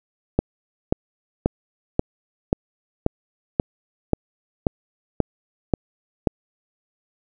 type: click train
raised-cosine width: 2 ms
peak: -3 dBFS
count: 12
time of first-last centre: 0.39-6.272 s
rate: 1.87 Hz
effects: none